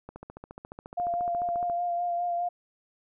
click train, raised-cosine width 1 ms, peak -27 dBFS, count 24, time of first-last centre 0.09-1.698 s, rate 14.3 Hz
sine tone with vibrato, 698.5 Hz, F5, in tune, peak -26 dBFS, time 0.97-2.49 s, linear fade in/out 10 ms, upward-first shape sine, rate 4.9 Hz, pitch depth 22 cents each way
effects none

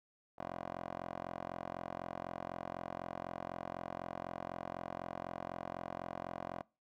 10% pulse tone with band-pass filter, 44 Hz, F1, 14 cents sharp, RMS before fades -44 dBFS, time 0.38-6.62 s, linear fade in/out 10 ms, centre 780 Hz, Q 1.9, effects noise-tail reverb RT60 0.3 s tail -24 dB re dry

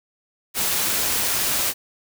white noise with amplitude modulation, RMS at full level -21 dBFS, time 0.54-1.74 s, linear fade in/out 50 ms, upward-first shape sine, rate 199 Hz, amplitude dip 25%, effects none

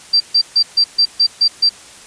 sine tone bursts, 4699 Hz, D8, in tune, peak -8 dBFS, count 8, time 0.13-1.694 s, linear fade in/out 10 ms, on 73 ms, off 140 ms, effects white hiss -39 dBFS RMS until 2.06 s + resampled to 22050 Hz

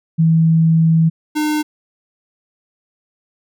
sine / square tone pair in turn, 162.5 / 303.2 Hz, E3 / D#4, -24 / -45 cents, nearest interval major seventh, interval 1079 cents, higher second, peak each -9 / -16 dBFS, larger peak first, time 0.18-1.1 / 1.35-1.63 s, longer first, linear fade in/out 20 ms, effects none

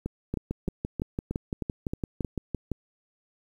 two click trains, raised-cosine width 3 ms, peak -17 / -16 dBFS, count 8 / 15, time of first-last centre 0.06-2.248 / 0.34-2.717 s, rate 3.2 / 5.89 Hz, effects 9-bit

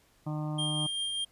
harmonic tone, 152.1 Hz, D#3, 39 cents flat, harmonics 1 / 2 / 4 / 5 / 6 / 7 / 8, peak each -32 / -38 / -44 / -46 / -48 / -49 / -50 dBFS, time 0.26-0.87 s, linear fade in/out 10 ms
square tone with tremolo, 3200 Hz, G7, 35 cents sharp, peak -30 dBFS, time 0.58-1.25 s, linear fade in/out 10 ms, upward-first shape triangle, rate 5.1 Hz, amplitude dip 30%
effects pink hiss -65 dBFS RMS until 1.31 s + resampled to 32000 Hz

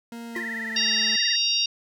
40% pulse tone with pitch glide, 233.1 to 218.7 Hz, A#3 to A3, 0 to -10 cents, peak -34 dBFS, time 0.12-1.16 s, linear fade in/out 2 ms, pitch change -110 cents, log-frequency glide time 0.27-0.93 s
sine tone with vibrato, 1864.7 Hz, A#6, in tune, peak -29 dBFS, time 0.35-1.36 s, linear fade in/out 5 ms, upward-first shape triangle, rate 19 Hz, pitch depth 140 cents each way
square tone with exponential decay, 349.2 Hz, F4, in tune, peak -29 dBFS, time 0.36-0.55 s, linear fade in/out 1 ms, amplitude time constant 40 ms
harmonic tone, 932.3 Hz, A#5, in tune, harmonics 3 / 4 / 5 / 6, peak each -26 / -26 / -26 / -26 dBFS, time 0.76-1.66 s, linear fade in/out 5 ms
effects none

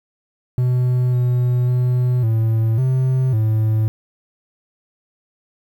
triangle tone with pitch steps, 125.1 / 123.8 / 124.7 / 111.9 / 129.9 / 109.4 Hz, B2 / B2 / B2 / A2 / C3 / A2, +23 / +5 / +17 / +30 / -12 / -9 cents, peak -12 dBFS, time 0.58-3.88 s, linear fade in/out 0 ms, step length 550 ms, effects 8-bit

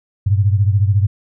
sine beating tone pair, 98 / 112 Hz, G2 / A2, 0 / +31 cents, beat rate 14 Hz, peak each -12 / -17 dBFS, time 0.26-1.07 s, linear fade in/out 10 ms, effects none

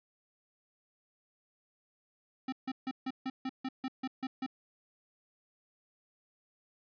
square tone bursts, 261.6 Hz, C4, in tune, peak -34 dBFS, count 11, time 2.48-4.464 s, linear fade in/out 5 ms, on 44 ms, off 150 ms, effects resampled to 11025 Hz

